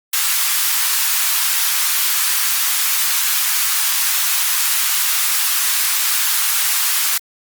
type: high-pass noise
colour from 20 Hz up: white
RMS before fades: -17 dBFS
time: 0.13-7.18 s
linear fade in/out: 5 ms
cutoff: 1000 Hz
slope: 24 dB/octave
effects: Opus 32 kbps